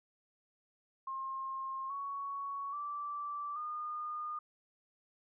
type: tone with pitch steps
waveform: sine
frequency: 1067 / 1115.5 / 1166.3 / 1219.3 Hz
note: C6 / C#6 / D6 / D#6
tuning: +34 / +11 / -12 / -35 cents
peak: -37 dBFS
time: 1.07-4.39 s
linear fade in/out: 5 ms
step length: 830 ms
effects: none